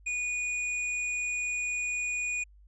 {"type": "tone", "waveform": "square", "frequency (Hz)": 2459, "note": "D#7", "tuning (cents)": -21, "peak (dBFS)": -30, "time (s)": [0.06, 2.44], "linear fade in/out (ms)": 10, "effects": ["added 50 Hz sine -53 dBFS peak until 2.67 s", "resampled to 24000 Hz"]}